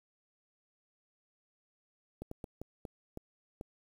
slowing click train, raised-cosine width 2 ms, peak -28 dBFS, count 7, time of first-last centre 2.22-3.611 s, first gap 94 ms, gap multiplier 1.36, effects 9-bit

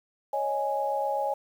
sine chord, C# suspended second, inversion none, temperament equal, 554.4 / 622.3 / 830.6 Hz, C#5 / D#5 / G#5, 0 / 0 / 0 cents, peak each -30 / -33 / -28 dBFS, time 0.33-1.34 s, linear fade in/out 5 ms, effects 9-bit

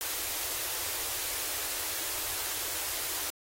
white band-stop noise, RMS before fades -34 dBFS, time 0.01-3.3 s, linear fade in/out 0 ms, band 110 to 290 Hz, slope 48 dB/octave, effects AAC 48 kbps

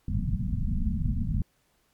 pink low-pass noise, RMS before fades -27 dBFS, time 0.08-1.42 s, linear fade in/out 2 ms, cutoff 240 Hz, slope 96 dB/octave, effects pink hiss -69 dBFS RMS until 1.93 s + MP3 96 kbps

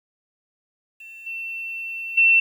sine tone with level steps, 2695 Hz, E7, 38 cents sharp, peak -38 / -28 / -12 dBFS, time 1-2.4 s, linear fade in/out 5 ms, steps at 1.26 / 2.17 s, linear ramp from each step 10 ms, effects 9-bit

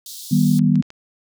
pink high-pass noise, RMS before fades -35 dBFS, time 0.06-0.59 s, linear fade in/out 2 ms, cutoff 3600 Hz, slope 48 dB/octave
sine chord, Eb augmented, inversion none, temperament just, 155.56 / 194.45 / 243.1 Hz, Eb3 / G3 / B3, 0 / -14 / -27 cents, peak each -17 dBFS, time 0.31-0.82 s, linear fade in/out 10 ms
clicks, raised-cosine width 0.2 ms, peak -22 dBFS, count 4, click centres 0.592 / 0.756 / 0.825 / 0.904 s
effects none

